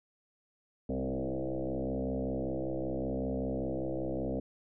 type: tone with frequency modulation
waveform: sine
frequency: 130.81 Hz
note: C3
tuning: in tune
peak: -31 dBFS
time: 0.89-4.4 s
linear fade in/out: 5 ms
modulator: 65.2 Hz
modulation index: 7.5
effects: none